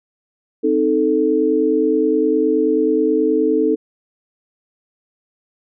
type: chord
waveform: sine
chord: A diminished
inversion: first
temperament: equal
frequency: 261.6 / 311.1 / 440 Hz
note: C4 / Eb4 / A4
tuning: 0 / 0 / 0 cents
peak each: -21 / -17 / -16 dBFS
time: 0.63-3.76 s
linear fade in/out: 20 ms
effects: none